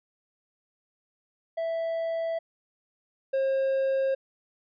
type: tone pair in turn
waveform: triangle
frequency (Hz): 659.3 / 536.5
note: E5 / C5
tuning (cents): 0 / +43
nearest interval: major third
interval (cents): 357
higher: first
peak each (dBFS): -25 / -21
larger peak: second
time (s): 1.57-2.39 / 3.33-4.15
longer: neither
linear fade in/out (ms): 10
effects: resampled to 11025 Hz